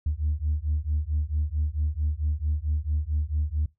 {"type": "beating tone pair", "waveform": "sine", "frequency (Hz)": [73.42, 77.92], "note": ["D2", "D#2"], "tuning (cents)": [0, 3], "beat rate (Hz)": 4.5, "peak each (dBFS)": -26, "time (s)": [0.06, 3.66], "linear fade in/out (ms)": 5, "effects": ["noise-tail reverb RT60 0.2 s tail -21 dB re dry", "tanh soft clip ceiling -18 dBFS"]}